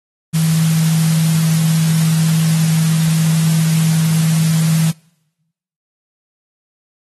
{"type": "tone in noise", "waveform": "sine", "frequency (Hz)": 160.7, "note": "E3", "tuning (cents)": -44, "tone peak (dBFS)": -11, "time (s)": [0.33, 4.92], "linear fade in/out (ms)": 20, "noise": "white", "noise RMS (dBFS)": -25, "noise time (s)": [0.33, 4.92], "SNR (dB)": 11, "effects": ["noise-tail reverb RT60 1.0 s tail -26 dB re dry", "AAC 32 kbps"]}